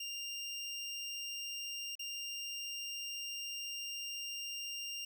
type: tone with dropouts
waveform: 25% pulse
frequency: 2794 Hz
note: F7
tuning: in tune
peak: -36 dBFS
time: 0-5.05 s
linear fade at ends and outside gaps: 5 ms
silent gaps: 1.954-1.993 s
effects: none